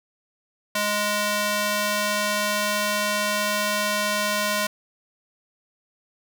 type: tone with high-pass filter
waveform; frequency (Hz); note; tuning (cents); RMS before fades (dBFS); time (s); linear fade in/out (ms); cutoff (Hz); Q
square; 207.7; G#3; 0; -24; 0.75-4.67; 5; 670; 0.52
effects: none